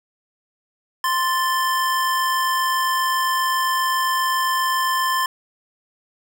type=tone pair together; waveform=square; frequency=1045 / 1757.5 Hz; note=C6 / A6; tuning=-2 / -2 cents; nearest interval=major sixth; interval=900 cents; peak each=-20 / -25 dBFS; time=1.04-5.26 s; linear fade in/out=2 ms; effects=none